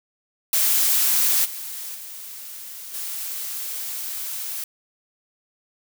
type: noise with level steps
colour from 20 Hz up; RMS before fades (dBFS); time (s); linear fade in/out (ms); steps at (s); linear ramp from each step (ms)
blue; -19 / -33 / -37 / -30; 0.53-4.64; 2; 1.44 / 1.94 / 2.93; 20
effects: none